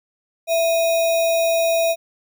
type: tone with sample-and-hold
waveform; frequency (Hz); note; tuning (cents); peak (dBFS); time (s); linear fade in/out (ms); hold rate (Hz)
sine; 663; E5; +10; -15; 0.47-1.96; 50; 3150
effects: none